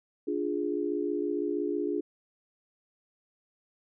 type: chord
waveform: sine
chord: D diminished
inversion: none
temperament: equal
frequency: 293.7 / 349.2 / 415.3 Hz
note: D4 / F4 / Ab4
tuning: 0 / 0 / 0 cents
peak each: -32 dBFS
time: 0.27-2.01 s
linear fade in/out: 10 ms
effects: none